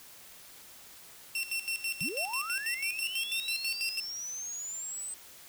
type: tone with tremolo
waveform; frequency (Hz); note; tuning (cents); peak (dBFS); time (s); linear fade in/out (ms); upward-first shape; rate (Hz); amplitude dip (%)
sawtooth; 2708; E7; +46; -27; 1.35-4; 2; square; 6.1; 75
type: linear sweep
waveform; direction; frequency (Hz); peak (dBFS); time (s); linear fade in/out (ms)
sine; up; 130 to 8210; -36; 2.01-5.14; 2
effects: white hiss -52 dBFS RMS until 5.48 s